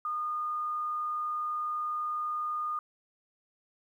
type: tone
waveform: sine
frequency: 1222 Hz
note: D#6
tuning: 32 cents flat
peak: -30 dBFS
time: 0.05-2.79 s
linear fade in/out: 2 ms
effects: 11-bit